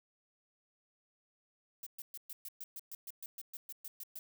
violet noise bursts, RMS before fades -45 dBFS, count 16, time 1.83-4.19 s, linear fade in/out 2 ms, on 35 ms, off 120 ms, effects none

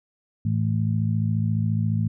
harmonic tone, 54.4 Hz, A1, 19 cents flat, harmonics 2 / 3 / 4, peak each -22 / -26 / -28 dBFS, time 0.45-2.08 s, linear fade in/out 5 ms, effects none

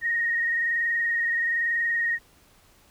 sine tone with frequency modulation, 1864.7 Hz, A#6, in tune, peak -22 dBFS, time 0.01-2.19 s, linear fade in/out 50 ms, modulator 21.1 Hz, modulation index 1.3, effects pink hiss -58 dBFS RMS until 2.9 s

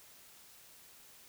silence, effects white hiss -58 dBFS RMS until 1.28 s

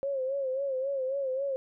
sine tone with vibrato, 537 Hz, C5, 45 cents sharp, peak -28 dBFS, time 0.03-1.56 s, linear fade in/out 0 ms, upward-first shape sine, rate 3.7 Hz, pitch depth 76 cents each way, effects none

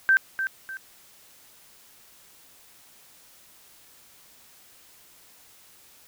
sine tone with echo, 1560 Hz, G6, 9 cents flat, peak -15 dBFS, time 0.09-0.17 s, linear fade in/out 0 ms, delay 300 ms, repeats 2, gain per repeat -9 dB, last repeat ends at 0.77 s, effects white hiss -54 dBFS RMS until 6.07 s

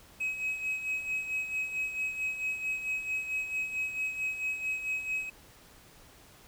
triangle tone with tremolo, 2549 Hz, D#7, 41 cents sharp, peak -26 dBFS, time 0.2-5.3 s, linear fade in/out 10 ms, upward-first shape sine, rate 4.5 Hz, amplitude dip 65%, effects tanh soft clip ceiling -23 dBFS + pink hiss -56 dBFS RMS until 6.47 s

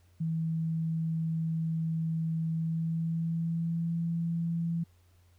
sine tone with pitch glide, 162.1 to 167.53 Hz, E3 to E3, -29 to +28 cents, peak -28 dBFS, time 0.2-4.84 s, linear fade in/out 10 ms, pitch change +57 cents, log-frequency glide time 2.5-3.95 s, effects added 88 Hz sine -60 dBFS peak until 5.38 s + pink hiss -70 dBFS RMS until 5.38 s

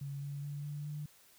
sine tone with pitch steps, 140 / 142.2 / 144.44 / 146.71 / 149.01 Hz, C#3 / C#3 / D3 / D3 / D3, +18 / +45 / -28 / -1 / +25 cents, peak -38 dBFS, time 0.01-1.06 s, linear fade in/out 5 ms, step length 210 ms, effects white hiss -63 dBFS RMS until 1.38 s

